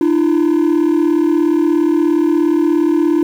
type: tone pair together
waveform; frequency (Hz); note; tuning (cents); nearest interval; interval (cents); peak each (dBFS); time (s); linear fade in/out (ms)
triangle; 301.9 / 338.9; D4 / E4; +48 / +48; major second; 200; -10; 0.01-3.23; 2
effects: tanh soft clip ceiling -6 dBFS + 7-bit